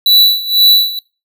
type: tone with tremolo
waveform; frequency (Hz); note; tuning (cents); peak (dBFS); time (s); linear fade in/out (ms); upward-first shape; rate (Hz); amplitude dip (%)
square; 3951; B7; 0; -4; 0.06-0.99; 2; sine; 2; 85
effects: noise-tail reverb RT60 0.3 s tail -23 dB re dry

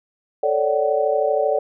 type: chord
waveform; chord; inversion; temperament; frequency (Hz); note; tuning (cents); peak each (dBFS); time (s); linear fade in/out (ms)
sine; D major seventh; second; equal with one note detuned; 440 / 554.4 / 587.3 / 754.7; A4 / C#5 / D5 / F#5; 0 / 0 / 0 / +34; -22 / -23 / -20 / -24; 0.43-1.59; 5
effects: none

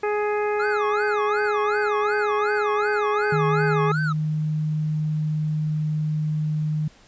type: harmonic tone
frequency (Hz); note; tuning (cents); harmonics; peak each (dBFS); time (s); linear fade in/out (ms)
417.7; G#4; +10; 1 / 2 / 3 / 4 / 5 / 6; -22 / -28 / -32 / -34 / -36 / -38; 0.03-3.92; 5
type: tone with vibrato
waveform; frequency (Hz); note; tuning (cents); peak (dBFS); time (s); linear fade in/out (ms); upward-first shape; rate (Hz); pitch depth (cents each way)
triangle; 1300; E6; -24; -23; 0.59-4.13; 10; sine; 2.7; 300
type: tone with pitch glide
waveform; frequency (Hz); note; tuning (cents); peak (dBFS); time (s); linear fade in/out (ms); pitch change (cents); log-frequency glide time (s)
sine; 154.3 to 153.32; D#3 to D#3; -14 to -25; -21; 3.32-6.88; 5; -11; 3.88-6.64
effects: pink hiss -53 dBFS RMS until 7.07 s + resampled to 16000 Hz

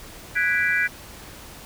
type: chord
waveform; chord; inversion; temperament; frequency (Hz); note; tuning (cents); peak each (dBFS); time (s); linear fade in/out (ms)
sine; G# half-diminished seventh; third; equal with one note detuned; 1480 / 1652.6 / 1975.5 / 2349; F#6 / G#6 / B6 / D7; 0 / -9 / 0 / 0; -25 / -23 / -24 / -26; 0.35-0.88; 20
effects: pink hiss -42 dBFS RMS until 1.65 s

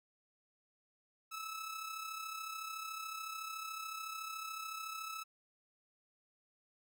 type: tone with amplitude modulation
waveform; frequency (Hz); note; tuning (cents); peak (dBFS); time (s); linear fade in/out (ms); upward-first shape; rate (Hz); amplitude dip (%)
sawtooth; 1305; E6; -18; -36; 1.31-5.24; 20; sine; 33.8; 50
effects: none

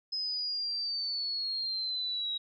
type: exponential sweep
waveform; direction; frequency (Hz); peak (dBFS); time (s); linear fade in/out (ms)
sine; down; 5100 to 3824; -31; 0.12-2.38; 10
effects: none

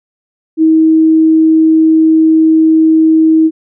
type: tone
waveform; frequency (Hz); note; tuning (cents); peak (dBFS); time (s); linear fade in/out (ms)
sine; 318.8; D#4; +42; -4; 0.57-3.51; 50
effects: none

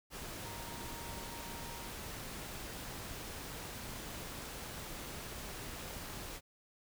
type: tone in noise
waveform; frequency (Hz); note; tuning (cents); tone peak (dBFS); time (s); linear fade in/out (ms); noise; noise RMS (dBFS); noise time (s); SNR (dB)
sine; 932.3; A#5; 0; -51; 0.43-1.91; 50; pink; -45; 0.1-6.41; -9
effects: none

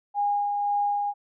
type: tone with tremolo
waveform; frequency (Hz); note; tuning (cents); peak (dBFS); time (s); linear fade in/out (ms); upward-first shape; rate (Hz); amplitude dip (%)
sine; 817; G#5; -29; -21; 0.14-1.14; 50; sine; 1.9; 30
effects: none

